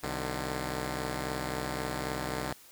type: tone pair together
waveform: 5% pulse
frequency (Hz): 63.74 / 150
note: C2 / D3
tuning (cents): -45 / +37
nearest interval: octave + minor third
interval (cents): 1482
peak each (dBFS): -24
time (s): 0.03-2.53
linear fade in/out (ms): 5
effects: white hiss -55 dBFS RMS until 2.71 s